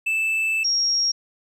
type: tone pair in turn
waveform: triangle / sine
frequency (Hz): 2637 / 5588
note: E7 / F8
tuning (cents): 0 / 0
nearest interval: octave + minor second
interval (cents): 1300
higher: second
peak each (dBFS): -18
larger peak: neither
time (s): 0.06-0.64 / 0.64-1.12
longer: first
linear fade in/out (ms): 10
effects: none